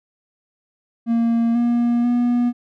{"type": "tone with pitch steps", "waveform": "triangle", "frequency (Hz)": [231.7, 238, 242], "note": ["A#3", "A#3", "B3"], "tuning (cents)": [-10, 36, -35], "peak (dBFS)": -13, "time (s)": [1.06, 2.53], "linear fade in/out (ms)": 50, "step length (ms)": 490, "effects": []}